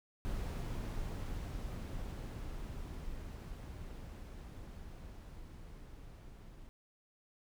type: noise with level ramp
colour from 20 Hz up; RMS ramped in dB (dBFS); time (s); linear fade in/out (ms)
brown; -38 to -53; 0.25-6.69; 0
effects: none